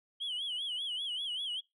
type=tone with vibrato; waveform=sine; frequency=3133 Hz; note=G7; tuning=2 cents flat; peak=-32 dBFS; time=0.2-1.61 s; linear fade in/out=20 ms; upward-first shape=sine; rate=5.1 Hz; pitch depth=140 cents each way; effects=noise-tail reverb RT60 0.2 s tail -25 dB re dry + tanh soft clip ceiling -32 dBFS